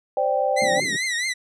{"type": "chord", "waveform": "sine", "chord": "C suspended second", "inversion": "none", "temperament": "equal", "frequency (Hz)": [523.3, 587.3, 784], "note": ["C5", "D5", "G5"], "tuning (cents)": [0, 0, 0], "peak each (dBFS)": -23, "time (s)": [0.17, 0.8], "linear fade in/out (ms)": 2}
{"type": "tone with vibrato", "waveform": "sawtooth", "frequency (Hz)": 1975.5, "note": "B6", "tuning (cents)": 0, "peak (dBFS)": -19, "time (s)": [0.56, 1.34], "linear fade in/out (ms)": 20, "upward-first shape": "triangle", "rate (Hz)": 4.6, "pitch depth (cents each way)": 130}
{"type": "band-pass noise", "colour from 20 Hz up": "pink", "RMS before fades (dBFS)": -33, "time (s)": [0.61, 0.97], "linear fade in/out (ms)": 10, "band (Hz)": [150, 370], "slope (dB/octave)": 24}
{"effects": ["resampled to 22050 Hz"]}